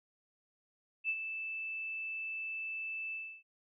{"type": "tone with ADSR envelope", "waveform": "sine", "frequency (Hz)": 2637, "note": "E7", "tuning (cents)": 0, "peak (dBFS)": -29, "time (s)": [1.04, 3.43], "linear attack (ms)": 50, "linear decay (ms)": 59, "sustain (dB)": -8, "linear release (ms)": 300, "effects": []}